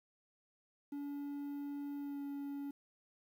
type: tone with pitch glide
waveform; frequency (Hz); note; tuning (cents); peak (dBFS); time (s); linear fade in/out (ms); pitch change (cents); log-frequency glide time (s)
triangle; 285.6 to 282.3; D4 to C#4; -48 to +32; -38; 0.92-2.71; 5; -20; 1.97-2.22
effects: 11-bit